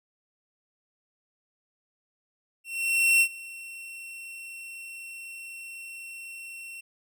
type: tone with ADSR envelope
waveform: 45% pulse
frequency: 2714 Hz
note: E7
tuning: 50 cents sharp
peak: -17 dBFS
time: 2.64-6.81 s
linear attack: 570 ms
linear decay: 70 ms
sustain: -22 dB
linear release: 11 ms
effects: none